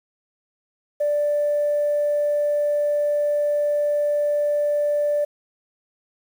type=tone; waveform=sine; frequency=587.3 Hz; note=D5; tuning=in tune; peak=-17 dBFS; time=1-5.25 s; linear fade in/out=10 ms; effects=tanh soft clip ceiling -14 dBFS + 8-bit